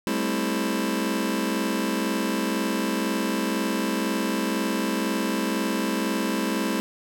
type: chord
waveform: sawtooth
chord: A minor seventh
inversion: third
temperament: just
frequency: 198 / 220 / 264 / 330 Hz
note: G3 / A3 / C4 / E4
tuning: +18 / 0 / +16 / +2 cents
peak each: -25 dBFS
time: 0.07-6.8 s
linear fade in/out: 0 ms
effects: none